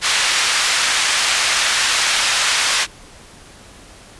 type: band-pass noise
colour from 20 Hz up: pink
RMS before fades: -17 dBFS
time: 0.01-2.87 s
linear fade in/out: 50 ms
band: 1500 to 7400 Hz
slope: 12 dB/octave
effects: pink hiss -42 dBFS RMS until 4.19 s + resampled to 24000 Hz